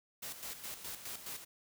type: noise with tremolo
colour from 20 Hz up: white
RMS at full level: -43 dBFS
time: 0.22-1.45 s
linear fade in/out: 10 ms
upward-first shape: square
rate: 4.8 Hz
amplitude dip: 60%
effects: none